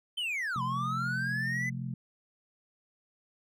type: linear two-way sweep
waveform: triangle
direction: down then up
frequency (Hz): 3136 to 989 to 2034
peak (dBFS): -29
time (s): 0.17-1.7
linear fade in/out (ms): 10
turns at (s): 0.62
type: chord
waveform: sine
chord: F major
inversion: second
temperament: just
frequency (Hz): 130.96 / 174.61 / 218.3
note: C3 / F3 / A3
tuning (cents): +2 / 0 / -13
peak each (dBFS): -35 / -40 / -41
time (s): 0.56-1.94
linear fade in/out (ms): 2
effects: none